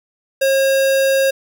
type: tone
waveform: square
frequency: 540 Hz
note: C#5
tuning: 45 cents flat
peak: -13 dBFS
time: 0.41-1.31 s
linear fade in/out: 10 ms
effects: none